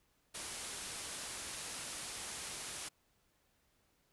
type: low-pass noise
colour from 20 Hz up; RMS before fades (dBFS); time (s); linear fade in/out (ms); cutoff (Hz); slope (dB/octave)
white; -45; 0.34-2.89; 10; 11000; 96
effects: pink hiss -75 dBFS RMS until 4.12 s